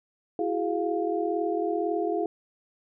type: tone cluster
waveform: sine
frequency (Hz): 335 / 373 / 416.9 / 702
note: E4 / F#4 / G#4 / F5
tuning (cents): +28 / +14 / +7 / +9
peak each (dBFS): -29 / -33 / -29 / -31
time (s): 0.39-2.26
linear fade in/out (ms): 2
effects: none